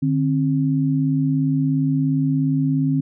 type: tone pair together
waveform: sine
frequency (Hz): 150 / 267.1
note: D3 / C4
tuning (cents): +37 / +36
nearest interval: minor seventh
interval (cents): 999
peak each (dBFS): -19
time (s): 0.02-3.01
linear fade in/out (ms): 10
effects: none